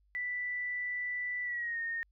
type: tone with pitch glide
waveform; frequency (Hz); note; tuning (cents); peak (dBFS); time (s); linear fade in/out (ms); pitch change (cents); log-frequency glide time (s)
sine; 1975.5 to 1843.2; B6 to A#6; 0 to -20; -33; 0.15-2.03; 0; -120; 1.43-1.79
effects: added 50 Hz sine -66 dBFS peak until 2.11 s